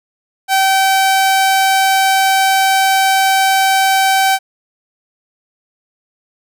sawtooth tone, 771 Hz, G5, 29 cents flat, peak -6 dBFS, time 0.48-4.39 s, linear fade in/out 50 ms, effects none

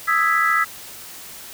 sine chord, E major seventh, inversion third, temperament equal, 1244.5 / 1318.5 / 1661.2 / 1975.5 Hz, D#6 / E6 / G#6 / B6, 0 / 0 / 0 / 0 cents, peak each -23 / -19 / -23 / -20 dBFS, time 0.07-0.65 s, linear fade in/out 20 ms, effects white hiss -38 dBFS RMS until 1.53 s

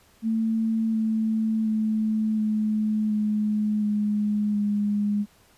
sine tone with pitch steps, 223.3 / 220.4 / 217.4 / 214.6 / 211.7 / 208.9 / 206.2 Hz, A3 / A3 / A3 / A3 / G#3 / G#3 / G#3, +26 / +3 / -21 / -43 / +33 / +10 / -12 cents, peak -21 dBFS, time 0.22-5.26 s, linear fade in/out 50 ms, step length 720 ms, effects pink hiss -58 dBFS RMS until 5.57 s + resampled to 32000 Hz

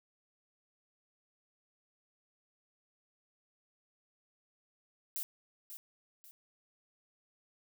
violet noise with echo, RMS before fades -38 dBFS, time 5.16-5.23 s, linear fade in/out 0 ms, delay 540 ms, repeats 2, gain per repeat -9 dB, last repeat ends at 6.31 s, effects none

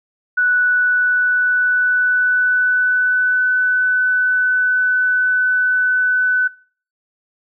sine tone with pitch glide, 1480 to 1500.7 Hz, F#6 to F#6, 0 to +24 cents, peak -12 dBFS, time 0.37-6.48 s, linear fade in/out 10 ms, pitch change +24 cents, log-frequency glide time 0.61-3.58 s, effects noise-tail reverb RT60 0.5 s tail -25 dB re dry

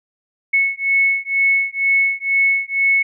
sine beating tone pair, 2200 / 2202.1 Hz, C#7 / C#7, -14 / -12 cents, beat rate 2.1 Hz, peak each -17 dBFS, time 0.53-3.03 s, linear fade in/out 10 ms, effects none

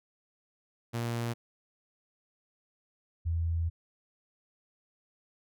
sawtooth / sine tone pair in turn, 117.6 / 83.16 Hz, A#2 / E2, +16 / +16 cents, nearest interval tritone, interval 600 cents, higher first, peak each -27 dBFS, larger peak neither, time 0.93-1.34 / 3.25-3.7 s, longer second, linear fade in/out 20 ms, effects none

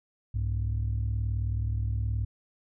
sine tone pair together, 64.89 / 103.83 Hz, C2 / G#2, -14 / 0 cents, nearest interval minor sixth, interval 814 cents, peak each -28 / -27 dBFS, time 0.34-2.25 s, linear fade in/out 10 ms, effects tanh soft clip ceiling -22 dBFS

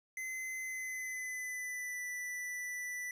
square tone with pitch glide, 2050 to 1977.9 Hz, C7 to B6, -36 to +2 cents, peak -39 dBFS, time 0.17-3.11 s, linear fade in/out 2 ms, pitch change -62 cents, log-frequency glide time 0.6-2.04 s, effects resampled to 32000 Hz + 12-bit

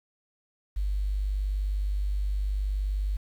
sine tone with quantisation, 49.63 Hz, G1, 22 cents sharp, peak -25 dBFS, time 0.76-3.17 s, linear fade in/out 10 ms, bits 9, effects none

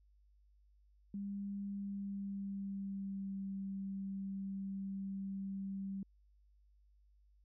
sine tone with pitch glide, 200 to 194.87 Hz, G3 to G3, +35 to -10 cents, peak -39 dBFS, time 1.14-6.03 s, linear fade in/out 2 ms, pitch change -45 cents, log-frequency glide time 1.66-3.39 s, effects added 50 Hz sine -65 dBFS peak until 7.44 s

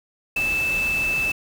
sine tone in noise, 2633 Hz, E7, 3 cents flat, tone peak -20 dBFS, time 0.36-1.32 s, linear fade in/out 5 ms, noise pink, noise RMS -33 dBFS, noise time 0.36-1.32 s, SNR +10 dB, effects none

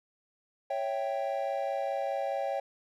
triangle chord, C# diminished, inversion none, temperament equal, 554.4 / 659.3 / 784 Hz, C#5 / E5 / G5, 0 / 0 / 0 cents, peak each -31 / -34 / -32 dBFS, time 0.7-2.6 s, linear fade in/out 5 ms, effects none

